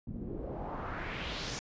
pink noise with low-pass filter sweep, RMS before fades -39 dBFS, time 0.07-1.59 s, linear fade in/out 0 ms, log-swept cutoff 210 to 6700 Hz, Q 2.1, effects resampled to 16000 Hz

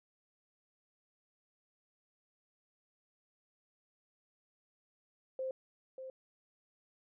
sine tone with echo, 523.3 Hz, C5, in tune, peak -35 dBFS, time 5.39-5.51 s, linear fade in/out 2 ms, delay 590 ms, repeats 1, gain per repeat -8 dB, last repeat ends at 6.1 s, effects none

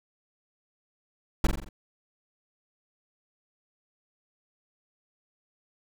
brown noise with echo, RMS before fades -17 dBFS, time 1.44-1.47 s, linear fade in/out 5 ms, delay 44 ms, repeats 5, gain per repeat -5 dB, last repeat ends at 1.69 s, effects none

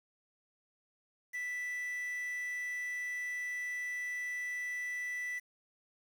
triangle tone with quantisation, 1975.5 Hz, B6, in tune, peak -34 dBFS, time 1.33-5.4 s, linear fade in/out 20 ms, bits 9, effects none

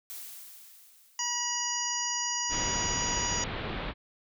blue noise with exponential decay, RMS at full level -40 dBFS, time 0.1-2.04 s, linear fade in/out 0 ms, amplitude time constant 420 ms
harmonic tone, 966 Hz, B5, 39 cents flat, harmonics 1 / 2 / 3 / 5 / 6 / 7, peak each -36 / -39 / -39 / -37 / -34 / -34 dBFS, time 1.19-3.44 s, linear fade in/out 2 ms
pink low-pass noise, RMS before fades -35 dBFS, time 2.49-3.94 s, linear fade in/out 50 ms, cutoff 3900 Hz, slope 48 dB/octave
effects none

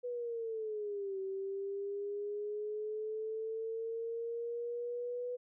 sine linear two-way sweep, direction down then up, 493.9 to 383 to 493.9 Hz, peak -36 dBFS, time 0.03-5.37 s, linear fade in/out 20 ms, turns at 1.19 s, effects none

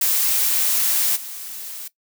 blue noise with level steps, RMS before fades -19 / -33 dBFS, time 0.01-1.88 s, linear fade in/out 5 ms, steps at 1.15 s, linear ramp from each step 20 ms, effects noise-tail reverb RT60 0.1 s tail -18 dB re dry

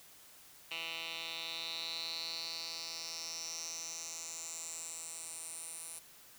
10% pulse tone with band-pass filter sweep, 164.81 Hz, E3, in tune, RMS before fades -43 dBFS, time 0.71-5.99 s, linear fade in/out 2 ms, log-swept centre 3000 to 10000 Hz, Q 5.6, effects white hiss -58 dBFS RMS until 6.38 s

